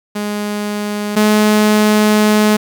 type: tone pair in turn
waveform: sawtooth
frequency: 207.7 / 212.3 Hz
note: G#3 / G#3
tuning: 0 / +38 cents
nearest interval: unison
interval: 38 cents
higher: second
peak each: -14 / -5 dBFS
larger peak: second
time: 0.15-1.16 / 1.16-2.57 s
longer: second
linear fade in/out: 10 ms
effects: 7-bit